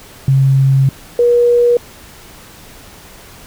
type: tone pair in turn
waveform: sine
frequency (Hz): 135 / 480.2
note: C#3 / B4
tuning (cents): -45 / -49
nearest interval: octave + minor seventh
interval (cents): 2196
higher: second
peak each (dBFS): -7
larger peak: neither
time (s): 0.28-0.89 / 1.19-1.77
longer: first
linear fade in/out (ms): 2
effects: pink hiss -38 dBFS RMS until 3.46 s